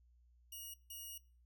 5% pulse tone bursts at uneven times, 2879 Hz, F#7, 48 cents flat, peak -38 dBFS, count 2, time 0.52-0.74 / 0.9-1.18 s, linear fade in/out 5 ms, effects noise-tail reverb RT60 0.4 s tail -22 dB re dry + added 60 Hz sine -65 dBFS peak until 1.45 s

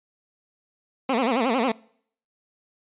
15% pulse tone with vibrato, 244.9 Hz, B3, 14 cents flat, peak -14 dBFS, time 1.09-1.72 s, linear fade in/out 5 ms, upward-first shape sine, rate 11 Hz, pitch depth 190 cents each way, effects noise-tail reverb RT60 0.6 s tail -24 dB re dry + resampled to 8000 Hz

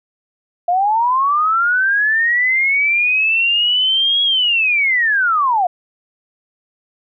sine linear two-way sweep, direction up then down, 685 to 3331 to 685 Hz, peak -12 dBFS, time 0.68-5.67 s, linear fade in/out 5 ms, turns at 4.23 s, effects none

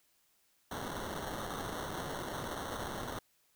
blue noise with sample-and-hold, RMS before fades -40 dBFS, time 0.71-3.19 s, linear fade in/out 5 ms, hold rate 2450 Hz, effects white hiss -72 dBFS RMS until 3.55 s

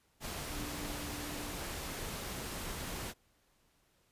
sine tone in noise, 293.7 Hz, D4, in tune, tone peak -46 dBFS, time 0.48-1.57 s, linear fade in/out 50 ms, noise pink, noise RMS -41 dBFS, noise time 0.2-3.14 s, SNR -8 dB, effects pink hiss -72 dBFS RMS until 4.11 s + resampled to 32000 Hz

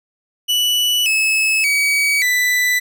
40% pulse tone with pitch steps, 2960 / 2592 / 2269 / 1987 Hz, F#7 / E7 / C#7 / B6, 0 / -30 / +40 / +10 cents, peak -13 dBFS, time 0.48-2.8 s, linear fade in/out 20 ms, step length 580 ms, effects none

